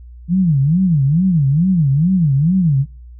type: tone with vibrato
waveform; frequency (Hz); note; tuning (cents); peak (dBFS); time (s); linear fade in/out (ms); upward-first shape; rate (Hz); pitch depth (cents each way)
sine; 160; D#3; +49; -10; 0.28-2.86; 50; sine; 2.3; 300
effects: noise-tail reverb RT60 0.3 s tail -19 dB re dry + added 60 Hz sine -34 dBFS peak until 3.19 s